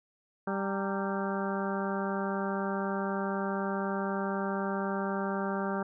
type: harmonic tone with a mistuned harmonic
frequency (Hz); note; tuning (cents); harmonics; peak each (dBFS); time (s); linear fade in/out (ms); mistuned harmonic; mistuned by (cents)
196; G3; 0; 1 / 2 / 3 / 4 / 5 / 6 / 7 / 8; -33 / -36 / -38 / -39 / -40 / -41 / -41 / -42; 0.47-5.83; 5; 5; -100
effects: none